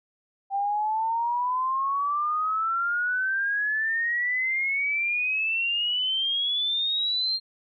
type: exponential sweep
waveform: sine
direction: up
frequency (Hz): 784 to 4213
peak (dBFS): -23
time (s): 0.5-7.4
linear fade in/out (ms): 50
effects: none